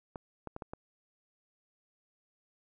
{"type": "clicks", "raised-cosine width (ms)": 1, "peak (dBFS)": -26, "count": 5, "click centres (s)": [0.158, 0.473, 0.564, 0.622, 0.735], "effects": []}